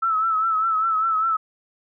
sine tone with vibrato, 1310 Hz, E6, 11 cents flat, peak -18 dBFS, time 0.02-1.37 s, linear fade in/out 10 ms, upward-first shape triangle, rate 5 Hz, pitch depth 64 cents each way, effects none

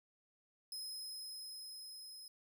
sawtooth tone with level ramp, 5110 Hz, D#8, 45 cents sharp, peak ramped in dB -40 to -48 dBFS, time 0.72-2.28 s, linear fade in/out 2 ms, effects none

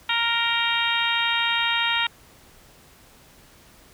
harmonic tone with a mistuned harmonic, 466.2 Hz, A#4, in tune, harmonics 2 / 3 / 4 / 5 / 6 / 7 / 8, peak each -28 / -28 / -28 / -28 / -28 / -28 / -28 dBFS, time 0.09-2.07 s, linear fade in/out 5 ms, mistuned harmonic 7, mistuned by -33 cents, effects pink hiss -52 dBFS RMS until 3.93 s

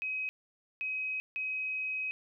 sine tone bursts at uneven times, 2534 Hz, D#7, 31 cents sharp, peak -32 dBFS, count 3, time 0.02-0.29 / 0.81-1.2 / 1.36-2.11 s, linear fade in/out 0 ms, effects none

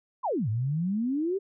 sine exponential two-way sweep, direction down then up, 1108.7 to 103.83 to 405.2 Hz, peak -25 dBFS, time 0.23-1.39 s, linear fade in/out 20 ms, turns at 0.49 s, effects none

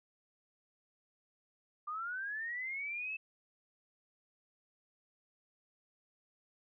sine linear sweep, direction up, 1185 to 2637 Hz, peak -37 dBFS, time 1.87-3.17 s, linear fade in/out 10 ms, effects none

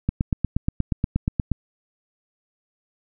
click train, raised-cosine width 5 ms, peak -8 dBFS, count 13, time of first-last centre 0.09-1.517 s, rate 8.41 Hz, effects none

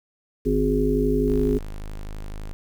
harmonic tone, 51.91 Hz, G#1, in tune, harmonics 1 / 3 / 5 / 7 / 8, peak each -24 / -29 / -23 / -27 / -23 dBFS, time 0.45-1.59 s, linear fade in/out 20 ms
square tone, 25.96 Hz, G#0, in tune, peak -31 dBFS, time 1.28-2.53 s, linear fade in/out 0 ms
effects 8-bit

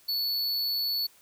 square tone, 4435 Hz, C#8, in tune, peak -27 dBFS, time 0.08-1.07 s, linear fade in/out 10 ms, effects white hiss -59 dBFS RMS until 1.21 s

